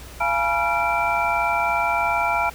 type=tone cluster; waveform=sine; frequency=686 / 841 / 964 / 1371 / 2342 Hz; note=F5 / G#5 / B5 / F6 / D7; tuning=-31 / +22 / -42 / -32 / -5 cents; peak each=-25 dBFS; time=0.2-2.5 s; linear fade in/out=10 ms; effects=added 60 Hz sine -40 dBFS peak until 2.54 s + pink hiss -42 dBFS RMS until 2.54 s